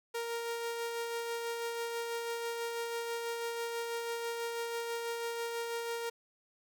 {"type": "tone with tremolo", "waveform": "sawtooth", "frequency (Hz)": 466.2, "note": "A#4", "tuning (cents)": 0, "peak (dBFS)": -30, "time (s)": [0.14, 6.1], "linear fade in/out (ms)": 10, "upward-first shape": "sine", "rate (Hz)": 6.1, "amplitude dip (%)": 30, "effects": []}